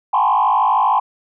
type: tone with frequency modulation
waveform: sine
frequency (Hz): 927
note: A#5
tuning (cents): -10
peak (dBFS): -11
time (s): 0.13-1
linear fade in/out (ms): 10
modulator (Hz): 53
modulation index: 2.9
effects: tanh soft clip ceiling -7 dBFS